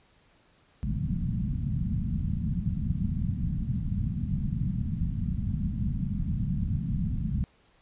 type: low-pass noise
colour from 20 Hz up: white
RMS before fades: -29 dBFS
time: 0.83-7.44 s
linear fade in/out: 0 ms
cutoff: 210 Hz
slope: 48 dB/octave
effects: pink hiss -63 dBFS RMS until 7.81 s + resampled to 8000 Hz